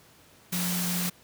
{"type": "tone in noise", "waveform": "sine", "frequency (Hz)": 178.6, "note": "F3", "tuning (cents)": 39, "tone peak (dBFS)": -29, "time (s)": [0.52, 1.1], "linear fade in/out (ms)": 10, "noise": "white", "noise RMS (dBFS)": -31, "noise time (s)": [0.52, 1.1], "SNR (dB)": -1, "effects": ["pink hiss -56 dBFS RMS until 1.23 s", "high-pass 80 Hz 12 dB/octave"]}